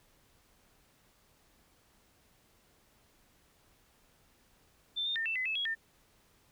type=tone with pitch steps; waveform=sine; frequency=3555 / 3636 / 1810 / 2662 / 2024 / 2607 / 3318 / 1800 Hz; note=A7 / A#7 / A6 / E7 / B6 / E7 / G#7 / A6; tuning=+17 / -44 / +48 / +16 / +42 / -20 / -2 / +39 cents; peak=-31 dBFS; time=4.96-5.752 s; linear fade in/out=20 ms; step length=99 ms; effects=pink hiss -67 dBFS RMS until 6.51 s